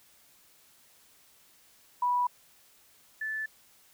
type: tone pair in turn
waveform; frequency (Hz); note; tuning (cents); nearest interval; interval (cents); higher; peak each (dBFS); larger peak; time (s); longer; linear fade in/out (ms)
sine; 981 / 1747.9; B5 / A6; -12 / -12; minor seventh; 1000; second; -24 / -31; first; 2.02-2.27 / 3.21-3.46; neither; 5
effects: white hiss -61 dBFS RMS until 3.93 s

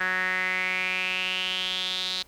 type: tone with band-pass filter sweep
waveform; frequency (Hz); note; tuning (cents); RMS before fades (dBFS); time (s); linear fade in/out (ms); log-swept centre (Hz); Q
sawtooth; 185; F#3; 0; -28; 0-2.23; 10; 1700 to 4000; 6
effects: pink hiss -57 dBFS RMS until 2.27 s

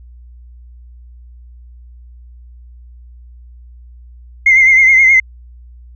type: tone with vibrato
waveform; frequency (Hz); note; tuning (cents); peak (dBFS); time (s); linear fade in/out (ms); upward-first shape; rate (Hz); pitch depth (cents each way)
sine; 2100; C7; +6; -4; 4.46-5.2; 5; triangle; 9.5; 60
effects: tanh soft clip ceiling 0 dBFS + added 60 Hz sine -35 dBFS peak until 5.95 s

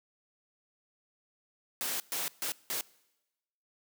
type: noise bursts at uneven times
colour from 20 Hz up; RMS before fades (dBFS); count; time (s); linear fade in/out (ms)
white; -34; 4; 1.81-2 / 2.12-2.28 / 2.42-2.52 / 2.7-2.81; 0
effects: noise-tail reverb RT60 1.0 s tail -23 dB re dry + high-pass 200 Hz 12 dB/octave

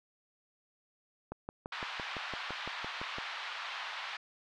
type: click train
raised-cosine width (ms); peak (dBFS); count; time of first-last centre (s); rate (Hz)
1; -25; 12; 1.32-3.184; 5.9
type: band-pass noise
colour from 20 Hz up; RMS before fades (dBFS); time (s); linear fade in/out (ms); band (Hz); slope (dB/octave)
pink; -41; 1.72-4.17; 5; 910 to 3900; 24
effects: none

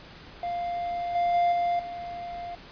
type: tone with level steps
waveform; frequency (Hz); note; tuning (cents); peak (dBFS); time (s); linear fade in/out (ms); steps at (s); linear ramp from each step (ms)
triangle; 698; F5; -1; -26 / -20 / -18 / -21 / -32; 0.43-2.55; 2; 1.15 / 1.34 / 1.52 / 1.79; 5
effects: pink hiss -47 dBFS RMS until 2.71 s + resampled to 11025 Hz

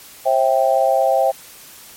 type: chord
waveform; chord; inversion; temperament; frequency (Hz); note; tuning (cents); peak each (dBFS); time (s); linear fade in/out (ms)
sine; C major; none; equal with one note detuned; 534.2 / 659.3 / 784; C5 / E5 / G5; +36 / 0 / 0; -17; 0.25-1.32; 20
effects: white hiss -41 dBFS RMS until 1.96 s + MP3 64 kbps

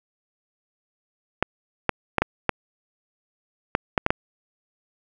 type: clicks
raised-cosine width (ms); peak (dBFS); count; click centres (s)
0.5; -3; 9; 1.426 / 1.893 / 2.183 / 2.22 / 2.493 / 3.751 / 3.978 / 4.064 / 4.105
effects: none

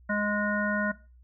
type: harmonic tone with a mistuned harmonic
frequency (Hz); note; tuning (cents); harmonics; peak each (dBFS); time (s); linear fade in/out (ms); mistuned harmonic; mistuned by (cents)
207.7; G#3; 0; 1 / 3 / 5 / 7 / 9; -29 / -32 / -37 / -30 / -35; 0.09-0.92; 10; 9; -21
effects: noise-tail reverb RT60 0.3 s tail -17 dB re dry + added 61 Hz sine -52 dBFS peak until 1.23 s

